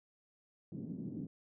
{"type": "band-pass noise", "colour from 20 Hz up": "pink", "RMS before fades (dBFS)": -43, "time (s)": [0.72, 1.27], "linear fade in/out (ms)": 2, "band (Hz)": [160, 280], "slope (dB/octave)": 24, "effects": []}